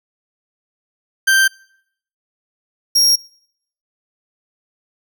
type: tone pair in turn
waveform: 40% pulse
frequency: 1568 / 5588 Hz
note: G6 / F8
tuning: 0 / 0 cents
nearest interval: octave + minor seventh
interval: 2200 cents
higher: second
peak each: -9 dBFS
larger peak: neither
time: 1.27-1.48 / 2.95-3.16 s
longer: neither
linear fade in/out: 10 ms
effects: noise-tail reverb RT60 0.7 s tail -26 dB re dry